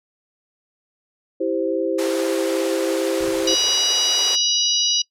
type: chord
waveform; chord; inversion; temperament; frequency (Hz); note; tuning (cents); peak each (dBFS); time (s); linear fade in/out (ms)
sine; C major; first; equal; 329.6 / 392 / 523.3; E4 / G4 / C5; 0 / 0 / 0; -23 / -24 / -23; 1.4-3.55; 10
type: high-pass noise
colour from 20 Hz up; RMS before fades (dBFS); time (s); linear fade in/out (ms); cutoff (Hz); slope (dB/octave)
pink; -30; 1.98-4.36; 10; 340; 48
type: noise with exponential decay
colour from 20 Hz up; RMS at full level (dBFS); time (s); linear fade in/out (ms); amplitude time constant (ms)
pink; -36; 3.2-4.68; 1; 320
type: harmonic tone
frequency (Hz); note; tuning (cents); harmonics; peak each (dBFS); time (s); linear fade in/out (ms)
972; B5; -28; 3 / 4 / 5 / 6; -22 / -22 / -22 / -22; 3.47-5.02; 5
effects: noise-tail reverb RT60 0.1 s tail -23 dB re dry + low-pass 11000 Hz 12 dB/octave